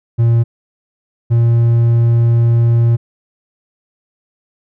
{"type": "tone pair in turn", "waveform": "triangle", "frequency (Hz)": [116.54, 117.03], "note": ["A#2", "A#2"], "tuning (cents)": [0, 7], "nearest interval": "unison", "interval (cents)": 7, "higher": "second", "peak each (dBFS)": -6, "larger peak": "neither", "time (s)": [[0.18, 0.44], [1.3, 2.97]], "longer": "second", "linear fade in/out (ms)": 20, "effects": []}